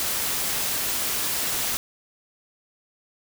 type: noise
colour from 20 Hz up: white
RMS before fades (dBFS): -26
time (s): 0-1.77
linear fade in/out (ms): 0
effects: none